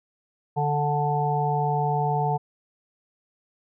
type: harmonic tone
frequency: 146.83 Hz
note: D3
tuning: in tune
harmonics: 1 / 3 / 5 / 6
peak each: -25 / -30 / -26 / -27 dBFS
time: 0.56-2.38 s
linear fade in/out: 20 ms
effects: none